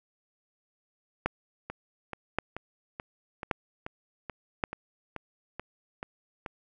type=two click trains; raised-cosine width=0.5 ms; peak=-21 / -11 dBFS; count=12 / 4; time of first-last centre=1.7-6.462 / 1.26-4.638 s; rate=2.31 / 0.888 Hz; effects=none